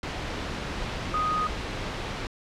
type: tone in noise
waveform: sine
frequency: 1244.5 Hz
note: D#6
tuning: in tune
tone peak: -24 dBFS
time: 1.14-1.47 s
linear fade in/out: 2 ms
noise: pink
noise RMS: -32 dBFS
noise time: 0.03-2.27 s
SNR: +5 dB
effects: low-pass 4000 Hz 12 dB/octave